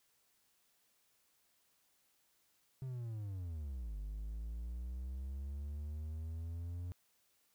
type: linear two-way sweep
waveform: triangle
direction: down then up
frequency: 133.7 to 49.2 to 89.1 Hz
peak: -38 dBFS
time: 2.82-6.92 s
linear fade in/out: 0 ms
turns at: 3.97 s
effects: white hiss -75 dBFS RMS until 7.54 s